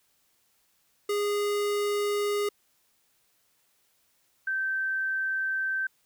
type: tone pair in turn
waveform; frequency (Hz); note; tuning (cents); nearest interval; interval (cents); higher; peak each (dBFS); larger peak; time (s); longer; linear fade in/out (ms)
square / sine; 411.2 / 1552.5; G#4 / G6; -17 / -17; octave + major seventh; 2300; second; -26; neither; 1.09-2.49 / 4.47-5.87; neither; 5
effects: white hiss -69 dBFS RMS until 6.05 s